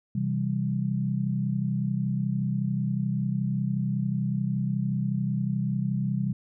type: chord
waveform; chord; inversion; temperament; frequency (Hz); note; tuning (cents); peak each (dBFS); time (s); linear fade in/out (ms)
sine; C major; none; equal; 130.81 / 164.81 / 196; C3 / E3 / G3; 0 / 0 / 0; -28 / -31 / -28; 0.15-6.33; 5
effects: none